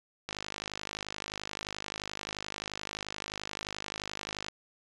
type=click train; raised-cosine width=0.2 ms; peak=-18 dBFS; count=217; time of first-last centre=0.29-4.484 s; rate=51.5 Hz; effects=resampled to 22050 Hz